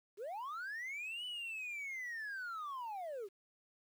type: linear two-way sweep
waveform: sine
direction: up then down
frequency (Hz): 366 to 3000 to 366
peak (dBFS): -38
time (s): 0.17-3.29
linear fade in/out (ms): 50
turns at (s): 1.25
effects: tanh soft clip ceiling -40 dBFS + 11-bit